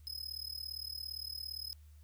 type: tone with amplitude modulation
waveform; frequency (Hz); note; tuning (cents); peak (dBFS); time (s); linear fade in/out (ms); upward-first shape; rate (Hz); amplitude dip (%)
45% pulse; 5090; D#8; +39; -37; 0.07-1.73; 0; sine; 37.5; 95
effects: added 75 Hz sine -54 dBFS peak until 2.03 s + white hiss -72 dBFS RMS until 2.03 s